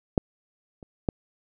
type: clicks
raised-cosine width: 2 ms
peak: -6 / -30 / -10 dBFS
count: 3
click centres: 0.178 / 0.828 / 1.088 s
effects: none